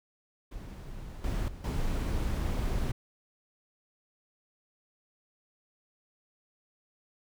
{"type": "noise with level steps", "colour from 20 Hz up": "brown", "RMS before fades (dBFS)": [-42, -31, -44, -30], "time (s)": [0.51, 2.92], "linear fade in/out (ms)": 10, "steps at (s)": [1.24, 1.48, 1.64], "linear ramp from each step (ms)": 2, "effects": []}